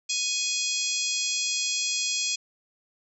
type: harmonic tone with a mistuned harmonic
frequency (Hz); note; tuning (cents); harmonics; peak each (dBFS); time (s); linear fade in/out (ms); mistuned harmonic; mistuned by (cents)
830.6; G#5; 0; 3 / 4 / 5 / 6 / 7 / 8 / 9; -33 / -33 / -33 / -33 / -33 / -33 / -33; 0.09-2.36; 10; 5; +58
effects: none